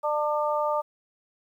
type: harmonic tone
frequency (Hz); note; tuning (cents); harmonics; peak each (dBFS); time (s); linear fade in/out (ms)
299; D4; +31; 2 / 3 / 4; -26 / -28 / -29; 0.03-0.82; 20
effects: 10-bit